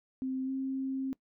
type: tone with pitch glide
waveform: sine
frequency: 261.6 to 266.3 Hz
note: C4 to C4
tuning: 0 to +31 cents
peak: -31 dBFS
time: 0.22-1.13 s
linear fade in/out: 0 ms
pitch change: +31 cents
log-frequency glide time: 0.45-0.5 s
effects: noise-tail reverb RT60 0.1 s tail -21 dB re dry